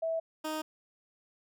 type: tone pair in turn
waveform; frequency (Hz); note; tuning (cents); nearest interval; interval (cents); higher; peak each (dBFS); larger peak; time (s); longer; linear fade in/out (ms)
sine / 15% pulse; 653 / 311; E5 / D#4; -17 / -1; octave + minor second; 1284; first; -29 / -27; second; 0.02-0.2 / 0.44-0.62; neither; 10
effects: none